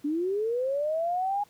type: linear sweep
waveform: sine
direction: up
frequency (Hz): 282.2 to 830.6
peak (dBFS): -25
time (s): 0.04-1.44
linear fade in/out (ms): 10
effects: pink hiss -60 dBFS RMS until 1.49 s + high-pass 100 Hz 12 dB/octave